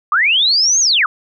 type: linear two-way sweep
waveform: sine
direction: up then down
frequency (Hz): 1128 to 6645 to 1128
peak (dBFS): -10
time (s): 0.12-1.06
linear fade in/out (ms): 2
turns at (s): 0.8
effects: none